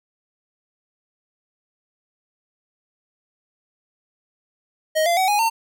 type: tone with pitch steps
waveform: square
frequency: 627 / 687.7 / 754.3 / 827.3 / 907.4 Hz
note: D#5 / F5 / F#5 / G#5 / A#5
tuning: +13 / -27 / +33 / -7 / -47 cents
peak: -17 dBFS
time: 4.95-5.5 s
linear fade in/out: 20 ms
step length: 110 ms
effects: none